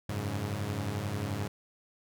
sawtooth chord, F# suspended second, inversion none, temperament equal with one note detuned, 92.5 / 103.83 / 139.8 Hz, F#2 / G#2 / C#3, 0 / 0 / +15 cents, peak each -34 / -30 / -35 dBFS, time 0.09-1.48 s, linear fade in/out 5 ms, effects none

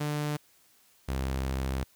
sawtooth tone pair in turn, 148.6 / 66.19 Hz, D3 / C2, +21 / +21 cents, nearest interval octave + major second, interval 1400 cents, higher first, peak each -25 dBFS, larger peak neither, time 0-0.37 / 1.08-1.84 s, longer second, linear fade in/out 10 ms, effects white hiss -63 dBFS RMS until 1.95 s

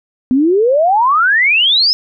sine exponential sweep, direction up, 246 to 5274 Hz, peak -8 dBFS, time 0.31-1.93 s, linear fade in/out 0 ms, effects none

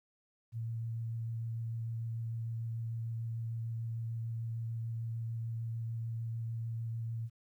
sine tone with vibrato, 114.4 Hz, A#2, 32 cents flat, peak -35 dBFS, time 0.52-7.3 s, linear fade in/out 50 ms, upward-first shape sine, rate 6.7 Hz, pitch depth 11 cents each way, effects 12-bit

